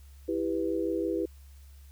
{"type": "chord", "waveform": "sine", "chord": "E minor", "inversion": "none", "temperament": "just", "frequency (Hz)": [329.6, 395.6, 494.4], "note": ["E4", "G4", "B4"], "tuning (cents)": [0, 16, 2], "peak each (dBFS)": [-30, -32, -33], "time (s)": [0.28, 1.26], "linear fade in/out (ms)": 10, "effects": ["added 69 Hz sine -48 dBFS peak until 1.91 s", "white hiss -63 dBFS RMS until 1.91 s"]}